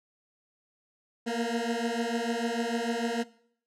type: beating tone pair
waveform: 20% pulse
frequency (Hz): 230 / 236.7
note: A#3 / A#3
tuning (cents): -23 / +27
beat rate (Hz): 6.7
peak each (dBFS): -26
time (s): 1.26-3.24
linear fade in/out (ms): 20
effects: noise-tail reverb RT60 0.6 s tail -19 dB re dry + low-pass 8000 Hz 12 dB/octave